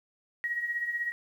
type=tone with tremolo; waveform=sine; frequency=1900 Hz; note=A#6; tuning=33 cents sharp; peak=-26 dBFS; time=0.44-1.12 s; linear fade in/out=0 ms; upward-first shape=triangle; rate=16 Hz; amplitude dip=70%; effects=10-bit